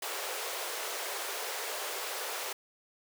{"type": "high-pass noise", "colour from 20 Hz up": "pink", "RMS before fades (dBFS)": -37, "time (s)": [0.02, 2.53], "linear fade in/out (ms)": 5, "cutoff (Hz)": 400, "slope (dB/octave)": 48, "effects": []}